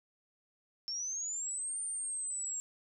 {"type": "linear two-way sweep", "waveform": "sine", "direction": "up then down", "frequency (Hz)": [5350, 9000, 7500], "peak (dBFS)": -35, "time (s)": [0.88, 2.6], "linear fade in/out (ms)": 0, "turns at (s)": 1.82, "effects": []}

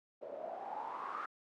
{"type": "noise with low-pass filter sweep", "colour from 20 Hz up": "white", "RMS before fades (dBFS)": -43, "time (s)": [0.21, 1.26], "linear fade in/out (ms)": 10, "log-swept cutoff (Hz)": [530, 1300], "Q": 7.9, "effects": ["high-pass 300 Hz 12 dB/octave"]}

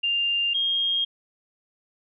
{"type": "tone pair in turn", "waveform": "sine", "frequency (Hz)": [2797, 3239], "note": ["F7", "G#7"], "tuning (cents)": [2, -44], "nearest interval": "minor third", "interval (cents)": 254, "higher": "second", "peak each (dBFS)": -21, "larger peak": "neither", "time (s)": [[0.03, 0.54], [0.54, 1.05]], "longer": "neither", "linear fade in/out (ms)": 10, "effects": []}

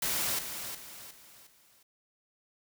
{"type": "noise with echo", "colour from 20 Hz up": "white", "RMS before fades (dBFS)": -31, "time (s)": [0.02, 0.39], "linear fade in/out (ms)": 5, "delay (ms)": 360, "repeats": 4, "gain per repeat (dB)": -8, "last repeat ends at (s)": 1.83, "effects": []}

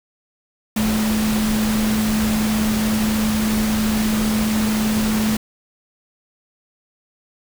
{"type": "tone in noise", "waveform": "sine", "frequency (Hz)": 216.3, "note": "A3", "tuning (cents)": -29, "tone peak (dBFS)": -17, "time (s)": [0.76, 5.37], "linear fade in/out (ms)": 5, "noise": "pink", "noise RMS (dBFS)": -25, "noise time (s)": [0.76, 5.37], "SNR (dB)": 5, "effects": []}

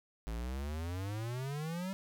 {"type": "exponential sweep", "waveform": "square", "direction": "up", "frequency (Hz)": [53.3, 196], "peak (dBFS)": -37, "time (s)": [0.27, 1.93], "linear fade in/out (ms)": 0, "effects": []}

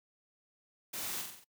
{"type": "noise with echo", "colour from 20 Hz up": "white", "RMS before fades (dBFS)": -40, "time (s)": [0.93, 1.22], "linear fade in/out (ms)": 10, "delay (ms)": 45, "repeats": 5, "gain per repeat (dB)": -4, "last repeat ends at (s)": 1.445, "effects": ["noise-tail reverb RT60 0.1 s tail -23 dB re dry"]}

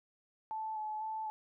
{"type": "tone with vibrato", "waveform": "sine", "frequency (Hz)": 867, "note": "A5", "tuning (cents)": -26, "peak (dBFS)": -36, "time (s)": [0.51, 1.3], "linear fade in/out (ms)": 0, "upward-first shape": "square", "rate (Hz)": 2, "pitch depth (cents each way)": 17, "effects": []}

